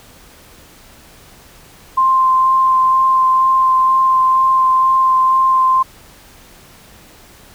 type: tone with vibrato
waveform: sine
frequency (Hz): 1046.5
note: C6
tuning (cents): 0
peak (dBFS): -9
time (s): 1.97-5.83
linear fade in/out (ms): 10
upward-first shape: sine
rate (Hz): 2.1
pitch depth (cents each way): 9
effects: pink hiss -43 dBFS RMS until 7.54 s